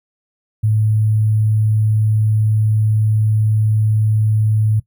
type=tone with sample-and-hold; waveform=sine; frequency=108 Hz; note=A2; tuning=32 cents flat; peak=-12 dBFS; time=0.63-4.8 s; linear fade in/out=10 ms; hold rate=11025 Hz; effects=noise-tail reverb RT60 0.1 s tail -18 dB re dry